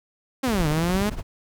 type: exponential two-way sweep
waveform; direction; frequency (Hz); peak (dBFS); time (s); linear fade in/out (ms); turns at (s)
sawtooth; down then up; 276.2 to 146.83 to 214.9; -17; 0.43-1.1; 10; 0.68
type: noise with tremolo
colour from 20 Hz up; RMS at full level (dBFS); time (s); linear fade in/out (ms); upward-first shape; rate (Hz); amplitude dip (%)
brown; -26; 0.47-1.23; 10; triangle; 17; 85
effects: none